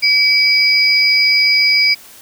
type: tone pair together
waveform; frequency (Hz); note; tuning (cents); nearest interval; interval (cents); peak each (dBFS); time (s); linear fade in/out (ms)
sine; 2290 / 4903; D7 / D#8; -44 / -26; octave + minor second; 1318; -12; 0.02-1.95; 20
effects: white hiss -40 dBFS RMS until 2.21 s